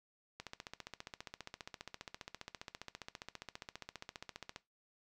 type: click train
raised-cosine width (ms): 0.2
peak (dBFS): -27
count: 63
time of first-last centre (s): 0.4-4.561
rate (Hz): 14.9
effects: noise-tail reverb RT60 0.2 s tail -17 dB re dry